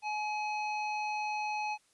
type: harmonic tone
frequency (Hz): 846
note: G#5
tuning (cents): +32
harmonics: 1 / 3 / 5 / 7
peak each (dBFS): -33 / -38 / -49 / -54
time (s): 0.02-1.78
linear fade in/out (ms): 50
effects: white hiss -69 dBFS RMS until 1.93 s + resampled to 24000 Hz